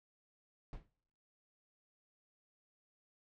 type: noise with exponential decay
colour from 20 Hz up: brown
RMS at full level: -41 dBFS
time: 0.73-0.9 s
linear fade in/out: 1 ms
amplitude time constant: 35 ms
effects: noise-tail reverb RT60 0.8 s tail -26 dB re dry + low-pass 4000 Hz 12 dB/octave